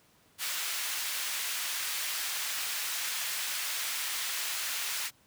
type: high-pass noise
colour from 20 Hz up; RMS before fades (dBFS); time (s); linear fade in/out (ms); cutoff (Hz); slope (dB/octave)
pink; -34; 0.38-5.11; 50; 1800; 12
effects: pink hiss -64 dBFS RMS until 5.26 s + high-pass 80 Hz 12 dB/octave